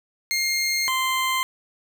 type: tone pair in turn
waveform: 20% pulse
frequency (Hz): 2125 / 1043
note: C7 / C6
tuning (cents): +26 / -6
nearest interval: octave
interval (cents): 1232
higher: first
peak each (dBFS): -16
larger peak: neither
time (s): 0.31-0.88 / 0.88-1.43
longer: first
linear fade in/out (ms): 0
effects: none